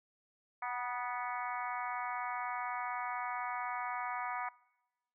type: harmonic tone with a mistuned harmonic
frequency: 246.9 Hz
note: B3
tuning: in tune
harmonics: 3 / 4 / 5 / 6 / 7 / 8 / 9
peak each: -41 / -40 / -42 / -48 / -48 / -49 / -47 dBFS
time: 0.62-4.49 s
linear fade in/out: 5 ms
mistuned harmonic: 4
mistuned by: -28 cents
effects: noise-tail reverb RT60 1.0 s tail -24 dB re dry